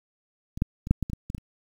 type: clicks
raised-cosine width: 5 ms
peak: -22 / -9 / -21 / -6 / -14 / -21 / -17 / -20 / -19 / -28 dBFS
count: 10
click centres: 0.575 / 0.621 / 0.871 / 0.91 / 1.027 / 1.099 / 1.133 / 1.301 / 1.348 / 1.381 s
effects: 8-bit